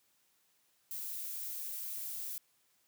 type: noise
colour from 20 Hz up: violet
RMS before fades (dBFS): -41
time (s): 0.91-2.38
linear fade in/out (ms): 0
effects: white hiss -73 dBFS RMS until 2.87 s + high-pass 80 Hz 12 dB/octave